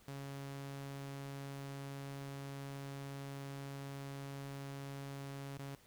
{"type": "tone with dropouts", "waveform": "sawtooth", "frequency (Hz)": 138.59, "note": "C#3", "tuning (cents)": 0, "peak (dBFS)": -40, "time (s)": [0.08, 5.75], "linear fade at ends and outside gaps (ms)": 2, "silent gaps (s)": [5.575, 5.59], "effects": ["pink hiss -65 dBFS RMS until 5.86 s"]}